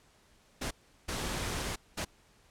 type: noise bursts at uneven times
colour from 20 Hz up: pink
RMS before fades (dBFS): -35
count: 3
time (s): 0.61-0.71 / 1.08-1.76 / 1.97-2.05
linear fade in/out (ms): 10
effects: pink hiss -64 dBFS RMS until 2.5 s + low-pass 10000 Hz 12 dB/octave